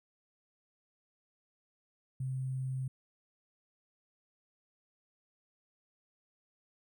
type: tone with sample-and-hold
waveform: sine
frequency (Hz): 130.81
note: C3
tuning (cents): 0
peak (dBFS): -33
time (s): 2.2-2.88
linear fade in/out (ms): 5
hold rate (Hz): 8820
effects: none